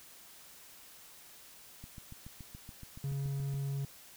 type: click train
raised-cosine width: 5 ms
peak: -35 dBFS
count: 13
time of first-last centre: 1.84-3.542 s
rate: 7.05 Hz
type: tone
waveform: triangle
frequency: 138.59 Hz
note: C#3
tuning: in tune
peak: -31 dBFS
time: 3.04-3.85 s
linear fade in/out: 2 ms
effects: white hiss -55 dBFS RMS until 4.16 s